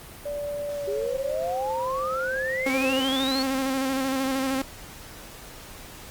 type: tone with pitch glide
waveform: sine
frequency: 580 to 522.7 Hz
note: D5 to C5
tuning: -22 to -2 cents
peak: -28 dBFS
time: 0.25-3.02 s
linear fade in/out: 10 ms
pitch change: -180 cents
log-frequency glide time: 0.74-1.41 s
type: exponential sweep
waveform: sine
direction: up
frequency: 392 to 4458 Hz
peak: -27 dBFS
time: 0.87-3.43 s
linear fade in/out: 10 ms
type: tone with vibrato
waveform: sawtooth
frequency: 266.2 Hz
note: C4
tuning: 30 cents sharp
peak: -20 dBFS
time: 2.66-4.62 s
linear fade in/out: 5 ms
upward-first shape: square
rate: 13 Hz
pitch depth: 28 cents each way
effects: pink hiss -43 dBFS RMS until 6.1 s + Opus 32 kbps